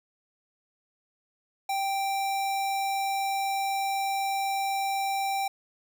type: tone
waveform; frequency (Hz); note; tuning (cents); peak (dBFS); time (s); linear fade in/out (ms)
square; 784; G5; 0; -27; 1.69-5.48; 5
effects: none